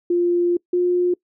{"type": "tone pair in turn", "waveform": "sine", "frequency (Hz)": [349.2, 356.1], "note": ["F4", "F4"], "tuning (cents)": [0, 34], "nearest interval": "unison", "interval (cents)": 34, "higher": "second", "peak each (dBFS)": -15, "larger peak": "neither", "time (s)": [[0.1, 0.57], [0.73, 1.14]], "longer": "first", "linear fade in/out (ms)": 5, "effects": ["noise-tail reverb RT60 0.1 s tail -24 dB re dry"]}